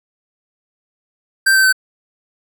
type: tone with pitch steps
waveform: square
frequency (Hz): 1568 / 1548.2 / 1528.7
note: G6 / G6 / G6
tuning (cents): 0 / -22 / -44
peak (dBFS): -10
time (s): 1.46-1.727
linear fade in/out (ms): 10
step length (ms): 89
effects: none